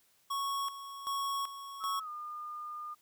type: tone with tremolo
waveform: square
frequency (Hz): 1107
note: C#6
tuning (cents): -3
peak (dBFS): -33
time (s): 0.3-2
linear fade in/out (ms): 10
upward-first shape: square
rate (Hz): 1.3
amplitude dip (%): 70
type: tone with pitch glide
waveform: sine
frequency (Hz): 1300 to 1212.9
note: E6 to D#6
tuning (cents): -24 to -45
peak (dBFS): -39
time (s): 1.8-2.95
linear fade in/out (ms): 20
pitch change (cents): -121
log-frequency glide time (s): 2.01-2.09
effects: white hiss -69 dBFS RMS until 3.01 s